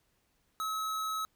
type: tone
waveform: square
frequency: 1287 Hz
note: E6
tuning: 42 cents flat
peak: -33 dBFS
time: 0.6-1.25 s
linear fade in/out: 0 ms
effects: pink hiss -74 dBFS RMS until 1.35 s